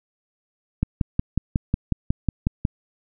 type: click train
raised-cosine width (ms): 5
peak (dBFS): -7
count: 11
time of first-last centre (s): 0.83-2.651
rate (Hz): 5.49
effects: none